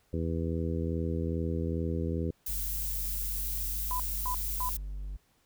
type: harmonic tone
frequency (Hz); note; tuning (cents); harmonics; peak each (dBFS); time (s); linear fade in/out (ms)
82.41; E2; 0; 1 / 2 / 3 / 4 / 5 / 6; -32 / -35 / -37 / -38 / -39 / -40; 0.13-2.31; 5
type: noise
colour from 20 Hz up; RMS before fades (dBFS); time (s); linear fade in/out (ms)
violet; -35; 2.46-4.77; 5
type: tone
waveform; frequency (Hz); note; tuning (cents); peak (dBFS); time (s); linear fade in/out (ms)
triangle; 49; G1; 0; -33; 2.48-5.17; 10
type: tone bursts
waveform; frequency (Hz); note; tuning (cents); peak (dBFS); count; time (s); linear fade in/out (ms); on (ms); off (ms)
sine; 1000; B5; +21; -31; 3; 3.91-4.691; 0; 87; 260
effects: pink hiss -69 dBFS RMS until 5.45 s